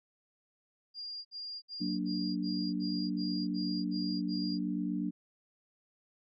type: tone bursts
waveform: sine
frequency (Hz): 4807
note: D8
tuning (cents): +39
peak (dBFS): -39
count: 10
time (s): 0.94-4.589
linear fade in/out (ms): 50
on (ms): 310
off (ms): 61
type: chord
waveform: sine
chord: Gb augmented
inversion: none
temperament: equal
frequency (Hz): 185 / 233.1 / 293.7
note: Gb3 / Bb3 / D4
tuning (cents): 0 / 0 / 0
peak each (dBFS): -35 / -37 / -35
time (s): 1.8-5.11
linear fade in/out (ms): 20
effects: none